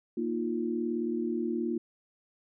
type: chord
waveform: sine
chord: Bb suspended fourth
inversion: none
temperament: just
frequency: 233.1 / 310.8 / 349.6 Hz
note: Bb3 / Eb4 / F4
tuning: 0 / -2 / +2 cents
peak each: -32 / -35 / -32 dBFS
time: 0.17-1.78 s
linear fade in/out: 5 ms
effects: none